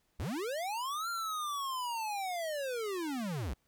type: linear two-way sweep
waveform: square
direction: up then down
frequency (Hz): 48.59 to 1397 to 48.59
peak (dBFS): -35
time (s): 0.19-3.54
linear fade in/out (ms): 10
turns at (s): 1.09
effects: pink hiss -75 dBFS RMS until 3.67 s